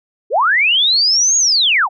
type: linear two-way sweep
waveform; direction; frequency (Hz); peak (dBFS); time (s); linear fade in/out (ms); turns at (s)
sine; up then down; 364.4 to 6730 to 656; -10; 0.3-1.89; 50; 1.37
effects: none